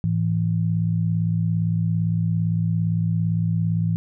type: tone pair together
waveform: sine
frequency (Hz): 108 / 165.62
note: A2 / E3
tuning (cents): -32 / +8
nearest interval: perfect fifth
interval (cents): 740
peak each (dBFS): -22 / -21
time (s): 0.04-3.96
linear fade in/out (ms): 0
effects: none